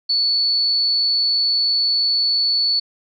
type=tone; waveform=sine; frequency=4443 Hz; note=C#8; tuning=3 cents sharp; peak=-15 dBFS; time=0.09-2.8 s; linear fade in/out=10 ms; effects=none

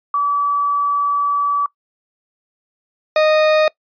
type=tone pair in turn; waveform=sine / 40% pulse; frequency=1149 / 618.6 Hz; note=D6 / D#5; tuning=-38 / -10 cents; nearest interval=major seventh; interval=1072 cents; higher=first; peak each=-14 / -10 dBFS; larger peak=second; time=0.14-1.66 / 3.16-3.68 s; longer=first; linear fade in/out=2 ms; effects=noise-tail reverb RT60 0.1 s tail -22 dB re dry + resampled to 11025 Hz

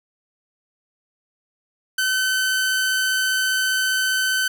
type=tone; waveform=sawtooth; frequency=1525 Hz; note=G6; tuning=48 cents flat; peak=-15 dBFS; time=1.98-4.48 s; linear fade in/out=5 ms; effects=none

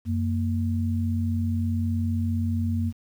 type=tone pair together; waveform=sine; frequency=92 / 231.2 Hz; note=F#2 / A#3; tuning=-9 / -14 cents; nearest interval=octave + major third; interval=1595 cents; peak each=-24 / -27 dBFS; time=0.05-2.93 s; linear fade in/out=50 ms; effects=9-bit

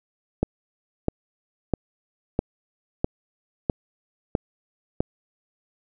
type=click train; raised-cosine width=2 ms; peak=-7 dBFS; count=8; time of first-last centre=0.43-5.005 s; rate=1.53 Hz; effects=none

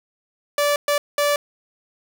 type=tone bursts at uneven times; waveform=sawtooth; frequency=581 Hz; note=D5; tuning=19 cents flat; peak=-13 dBFS; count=3; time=0.58-0.76 / 0.88-0.98 / 1.18-1.36 s; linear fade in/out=2 ms; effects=none

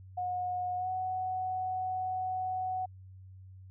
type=tone with pitch glide; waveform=sine; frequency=725 to 743.7 Hz; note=F#5 to F#5; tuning=-35 to +9 cents; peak=-31 dBFS; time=0.17-2.86 s; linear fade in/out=10 ms; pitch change=+44 cents; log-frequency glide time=0.77-0.89 s; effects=added 94 Hz sine -48 dBFS peak until 3.7 s

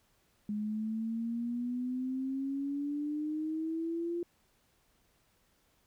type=exponential sweep; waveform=sine; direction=up; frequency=207.7 to 347.2 Hz; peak=-32 dBFS; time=0.49-4.23 s; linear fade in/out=2 ms; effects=pink hiss -71 dBFS RMS until 5.86 s

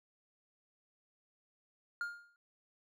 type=tone with exponential decay; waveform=triangle; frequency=1412 Hz; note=F6; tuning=19 cents sharp; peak=-31 dBFS; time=2.01-2.36 s; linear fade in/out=1 ms; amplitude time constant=76 ms; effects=none

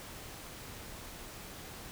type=silence; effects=pink hiss -47 dBFS RMS until 1.91 s

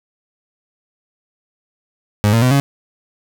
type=tone with pitch steps; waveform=30% pulse; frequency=104 / 114.73 / 126.57 / 139.63 Hz; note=G#2 / A#2 / B2 / C#3; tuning=+3 / -27 / +43 / +13 cents; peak=-8 dBFS; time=2.24-2.6 s; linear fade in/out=0 ms; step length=90 ms; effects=7-bit

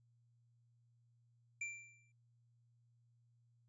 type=tone with exponential decay; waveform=square; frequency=2357 Hz; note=D7; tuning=6 cents sharp; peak=-39 dBFS; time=1.61-2.12 s; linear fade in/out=5 ms; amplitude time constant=110 ms; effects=added 118 Hz sine -70 dBFS peak until 3.68 s + resampled to 22050 Hz

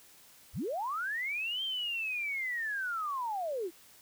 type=linear two-way sweep; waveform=sine; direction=up then down; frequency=34.77 to 3183 to 312.7 Hz; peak=-32 dBFS; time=0.53-3.71 s; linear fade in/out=50 ms; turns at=1.63 s; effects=white hiss -58 dBFS RMS until 4.01 s

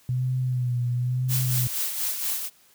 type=tone with vibrato; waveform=sine; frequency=125 Hz; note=B2; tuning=21 cents sharp; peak=-22 dBFS; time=0.09-1.67 s; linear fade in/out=0 ms; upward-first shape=sine; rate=1 Hz; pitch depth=46 cents each way
type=noise with tremolo; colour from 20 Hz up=blue; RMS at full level=-26 dBFS; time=1.28-2.5 s; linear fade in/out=50 ms; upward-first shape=sine; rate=4.2 Hz; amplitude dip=50%
effects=white hiss -58 dBFS RMS until 2.74 s + high-pass 60 Hz 12 dB/octave

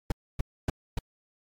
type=noise bursts; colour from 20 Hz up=brown; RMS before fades=-25 dBFS; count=4; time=0.1-0.99 s; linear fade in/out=5 ms; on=20 ms; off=270 ms; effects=AAC 64 kbps

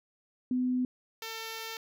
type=tone pair in turn; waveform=sine / 5% pulse; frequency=251.9 / 448.8 Hz; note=B3 / A4; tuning=+34 / +34 cents; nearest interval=minor seventh; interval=1000 cents; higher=second; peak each=-26 dBFS; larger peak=neither; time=0.51-0.85 / 1.22-1.77 s; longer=second; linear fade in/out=2 ms; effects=none

